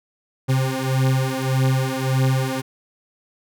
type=beating tone pair; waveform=40% pulse; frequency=130.81 / 132.51 Hz; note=C3 / C3; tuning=0 / +22 cents; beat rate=1.7 Hz; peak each=-20 dBFS; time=0.48-2.62 s; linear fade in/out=20 ms; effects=none